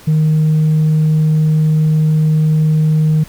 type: tone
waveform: sine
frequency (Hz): 155.4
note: D#3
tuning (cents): -2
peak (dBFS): -7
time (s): 0.07-3.24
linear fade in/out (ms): 10
effects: tanh soft clip ceiling -7 dBFS + pink hiss -40 dBFS RMS until 3.28 s